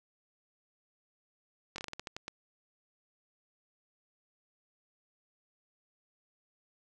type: slowing click train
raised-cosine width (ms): 0.2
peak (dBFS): -22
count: 10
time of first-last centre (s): 1.76-2.281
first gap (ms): 22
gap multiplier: 1.23
effects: none